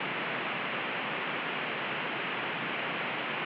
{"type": "band-pass noise", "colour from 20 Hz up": "white", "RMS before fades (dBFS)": -34, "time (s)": [0, 3.45], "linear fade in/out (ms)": 5, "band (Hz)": [130, 2900], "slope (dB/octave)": 48, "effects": []}